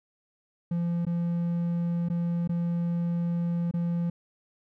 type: tone with dropouts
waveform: triangle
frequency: 171.4 Hz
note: F3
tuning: 32 cents flat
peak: -23 dBFS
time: 0.71-4.1 s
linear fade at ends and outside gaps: 5 ms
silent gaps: 1.052-1.066 / 2.087-2.099 / 2.476-2.492 / 3.712-3.738 s
effects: none